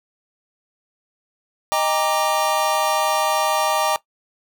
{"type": "chord", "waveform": "square", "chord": "Eb major seventh", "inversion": "none", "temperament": "equal with one note detuned", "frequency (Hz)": [622.3, 799.5, 932.3, 1174.7], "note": ["Eb5", "G5", "Bb5", "D6"], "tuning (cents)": [0, 34, 0, 0], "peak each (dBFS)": -24, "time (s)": [1.72, 3.96], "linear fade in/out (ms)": 0, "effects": ["noise-tail reverb RT60 0.1 s tail -17 dB re dry"]}